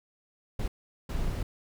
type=noise bursts at uneven times; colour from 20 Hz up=brown; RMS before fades=-30 dBFS; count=2; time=0.59-0.68 / 1.09-1.43 s; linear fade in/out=5 ms; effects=none